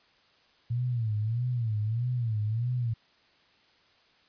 sine tone with vibrato, 114.9 Hz, A#2, 25 cents flat, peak -26 dBFS, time 0.7-2.94 s, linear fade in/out 10 ms, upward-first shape sine, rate 1.6 Hz, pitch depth 150 cents each way, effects white hiss -63 dBFS RMS until 4.28 s + resampled to 11025 Hz

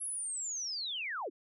sine linear sweep, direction down, 11050 to 250 Hz, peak -35 dBFS, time 0-1.3 s, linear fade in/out 20 ms, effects none

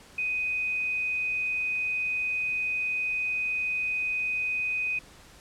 sine tone, 2500 Hz, D#7, 8 cents sharp, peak -26 dBFS, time 0.18-4.99 s, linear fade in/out 5 ms, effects pink hiss -52 dBFS RMS until 5.4 s + low-pass 10000 Hz 12 dB/octave

